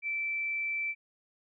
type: tone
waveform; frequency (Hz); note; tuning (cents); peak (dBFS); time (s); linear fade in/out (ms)
sine; 2329; D7; -15; -30; 0.02-0.95; 50
effects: none